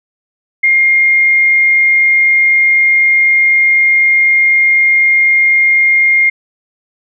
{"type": "tone", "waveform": "sine", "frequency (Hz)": 2124, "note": "C7", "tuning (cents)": 25, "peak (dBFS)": -6, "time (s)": [0.63, 6.3], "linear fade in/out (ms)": 10, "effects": []}